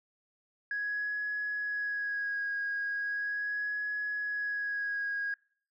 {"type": "tone with vibrato", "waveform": "sine", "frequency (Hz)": 1661.2, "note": "G#6", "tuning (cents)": 0, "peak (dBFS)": -30, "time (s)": [0.71, 5.34], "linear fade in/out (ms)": 2, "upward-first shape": "sine", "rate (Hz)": 0.38, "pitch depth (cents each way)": 21, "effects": ["noise-tail reverb RT60 0.5 s tail -25 dB re dry", "tanh soft clip ceiling -26 dBFS"]}